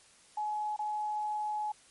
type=tone with dropouts; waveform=sine; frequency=846 Hz; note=G#5; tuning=32 cents sharp; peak=-31 dBFS; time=0.37-1.72 s; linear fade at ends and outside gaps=5 ms; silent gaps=0.764-0.79 s; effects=white hiss -60 dBFS RMS until 1.9 s + MP3 48 kbps